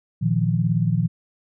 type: chord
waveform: sine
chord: Bb suspended fourth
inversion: none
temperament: equal with one note detuned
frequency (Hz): 116.54 / 155.56 / 173.41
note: Bb2 / Eb3 / F3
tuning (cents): 0 / 0 / -12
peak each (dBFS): -22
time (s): 0.21-1.08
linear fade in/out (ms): 20
effects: none